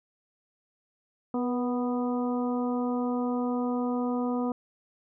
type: harmonic tone with a mistuned harmonic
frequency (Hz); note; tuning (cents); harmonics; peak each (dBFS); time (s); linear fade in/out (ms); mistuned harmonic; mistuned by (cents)
246.9; B3; 0; 1 / 2 / 3 / 4 / 5; -27 / -33 / -37 / -39 / -41; 1.34-4.52; 2; 2; -23
effects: none